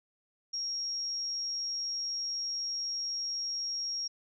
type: tone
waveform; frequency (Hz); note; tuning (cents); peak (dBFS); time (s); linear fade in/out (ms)
sine; 5588; F8; 0; -32; 0.53-4.08; 10
effects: none